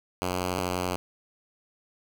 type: tone pair in turn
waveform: 5% pulse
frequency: 90.9 / 90.55 Hz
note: F#2 / F#2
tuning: -30 / -37 cents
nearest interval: unison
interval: 7 cents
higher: first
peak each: -16 dBFS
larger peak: neither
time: 0.22-0.59 / 0.59-0.96 s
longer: neither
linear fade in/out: 0 ms
effects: none